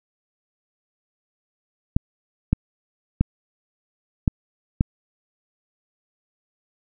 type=clicks; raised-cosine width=5 ms; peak=-4 dBFS; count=5; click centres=1.965 / 2.53 / 3.21 / 4.278 / 4.809 s; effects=none